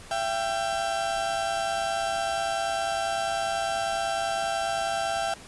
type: tone pair together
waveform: 35% pulse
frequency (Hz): 673.9 / 784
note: E5 / G5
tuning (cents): +38 / 0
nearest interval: minor third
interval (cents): 262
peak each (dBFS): -27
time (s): 0.11-5.34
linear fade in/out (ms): 2
effects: pink hiss -46 dBFS RMS until 5.47 s + resampled to 24000 Hz